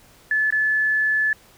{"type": "tone with dropouts", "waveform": "sine", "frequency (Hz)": 1730, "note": "A6", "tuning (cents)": -30, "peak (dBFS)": -17, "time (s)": [0.31, 1.33], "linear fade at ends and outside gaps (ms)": 2, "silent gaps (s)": [0.505, 0.524], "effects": ["pink hiss -52 dBFS RMS until 1.57 s"]}